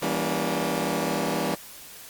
15% pulse chord, E diminished seventh, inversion none, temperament just, 164.81 / 197.78 / 237.3 / 284.8 Hz, E3 / G3 / Bb3 / Db4, 0 / +16 / +31 / +47 cents, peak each -24 dBFS, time 0.02-1.55 s, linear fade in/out 5 ms, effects white hiss -44 dBFS RMS until 2.09 s + Opus 48 kbps

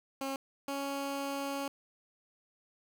15% pulse tone pair in turn, 271.2 / 278 Hz, C#4 / C#4, -38 / +5 cents, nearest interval unison, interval 43 cents, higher second, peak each -28 dBFS, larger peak neither, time 0.21-0.36 / 0.68-1.68 s, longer second, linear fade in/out 2 ms, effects none

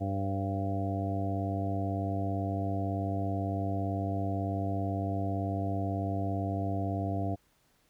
harmonic tone with a mistuned harmonic, 98 Hz, G2, in tune, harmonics 1 / 2 / 3 / 4 / 5 / 6 / 7 / 8, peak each -32 / -38 / -36 / -45 / -44 / -46 / -36 / -48 dBFS, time 0-7.36 s, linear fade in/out 20 ms, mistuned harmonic 6, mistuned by -44 cents, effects pink hiss -69 dBFS RMS until 7.89 s

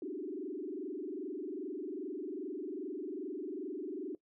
sine tone with frequency modulation, 337.5 Hz, E4, 41 cents sharp, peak -37 dBFS, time 0.02-4.15 s, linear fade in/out 2 ms, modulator 22.5 Hz, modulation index 2.7, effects noise-tail reverb RT60 0.1 s tail -19 dB re dry

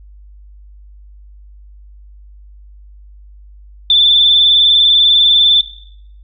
sine tone with vibrato, 3520 Hz, A7, in tune, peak -6 dBFS, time 3.9-5.61 s, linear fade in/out 2 ms, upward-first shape sine, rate 20 Hz, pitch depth 39 cents each way, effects noise-tail reverb RT60 0.7 s tail -17 dB re dry + added 50 Hz sine -36 dBFS peak until 6.23 s

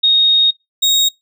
sine / 35% pulse tone pair in turn, 3729 / 3759 Hz, A#7 / A#7, 0 / +14 cents, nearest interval unison, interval 14 cents, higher second, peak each -8 dBFS, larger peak neither, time 0.03-0.51 / 0.82-1.09 s, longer first, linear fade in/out 10 ms, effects noise-tail reverb RT60 0.2 s tail -26 dB re dry

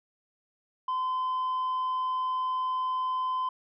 sine tone, 1025 Hz, C6, 36 cents flat, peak -24 dBFS, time 0.88-3.49 s, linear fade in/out 5 ms, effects tanh soft clip ceiling -26 dBFS

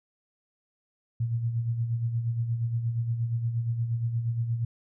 sine tone with tremolo, 116.54 Hz, A#2, in tune, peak -23 dBFS, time 1.2-4.65 s, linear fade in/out 5 ms, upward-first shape sine, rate 8.5 Hz, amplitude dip 55%, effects none

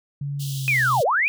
sine tone with pitch glide, 141.9 to 127.89 Hz, C#3 to C3, +41 to -39 cents, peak -25 dBFS, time 0.21-1.01 s, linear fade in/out 5 ms, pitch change -180 cents, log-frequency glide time 0.39-0.84 s
pink high-pass noise, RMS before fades -36 dBFS, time 0.39-1.04 s, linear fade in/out 20 ms, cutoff 2900 Hz, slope 96 dB/octave
sine linear two-way sweep, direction down then up, 2536 to 440 to 2536 Hz, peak -17 dBFS, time 0.68-1.28 s, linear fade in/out 0 ms, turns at 1.04 s
effects none

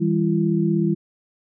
sine tone cluster, 161.8 / 198.3 / 338.2 Hz, E3 / G3 / E4, -32 / +20 / +44 cents, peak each -21 / -21 / -22 dBFS, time 0-0.95 s, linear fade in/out 20 ms, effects none

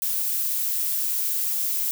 violet noise, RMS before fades -25 dBFS, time 0.02-1.91 s, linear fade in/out 0 ms, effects none

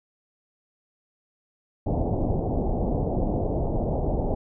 pink low-pass noise, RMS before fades -25 dBFS, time 1.86-4.35 s, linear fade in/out 10 ms, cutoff 780 Hz, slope 48 dB/octave, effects none

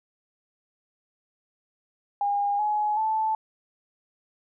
sine tone with pitch steps, 811 / 842.5 / 875.3 Hz, G#5 / G#5 / A5, -41 / +25 / -9 cents, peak -22 dBFS, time 2.21-3.35 s, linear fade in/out 2 ms, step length 380 ms, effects none

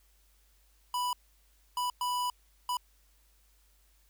square tone bursts at uneven times, 987.8 Hz, B5, in tune, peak -30 dBFS, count 4, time 0.94-1.13 / 1.77-1.9 / 2.01-2.3 / 2.69-2.77 s, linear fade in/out 2 ms, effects added 50 Hz sine -64 dBFS peak until 4.09 s + white hiss -69 dBFS RMS until 4.09 s

